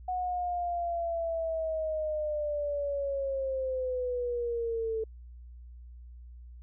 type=linear sweep; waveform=sine; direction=down; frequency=735 to 440 Hz; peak=-29 dBFS; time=0.08-5.04 s; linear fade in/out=5 ms; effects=added 60 Hz sine -45 dBFS peak until 6.62 s